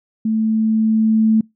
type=tone with level ramp; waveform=sine; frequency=220 Hz; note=A3; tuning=in tune; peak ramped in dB=-15 to -10 dBFS; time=0.25-1.41 s; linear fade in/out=5 ms; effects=noise-tail reverb RT60 0.2 s tail -26 dB re dry